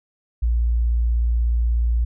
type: tone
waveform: sine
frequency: 58.27 Hz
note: A#1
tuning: in tune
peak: -16 dBFS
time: 0.42-2.05 s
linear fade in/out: 10 ms
effects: none